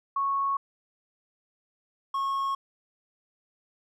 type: tone pair in turn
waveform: sine / triangle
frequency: 1104 / 1093.2 Hz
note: C#6 / C#6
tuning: -7 / -24 cents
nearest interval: unison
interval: 17 cents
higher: first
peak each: -24 dBFS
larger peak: neither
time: 0.16-0.57 / 2.14-2.55 s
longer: neither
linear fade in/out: 5 ms
effects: none